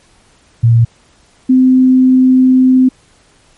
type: tone pair in turn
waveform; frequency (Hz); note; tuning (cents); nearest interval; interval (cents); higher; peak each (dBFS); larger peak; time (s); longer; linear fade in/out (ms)
sine; 116.2 / 257.6; A#2 / C4; -5 / -27; octave + major second; 1378; second; -4; neither; 0.63-0.85 / 1.49-2.89; second; 10
effects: pink hiss -49 dBFS RMS until 3.57 s + MP3 48 kbps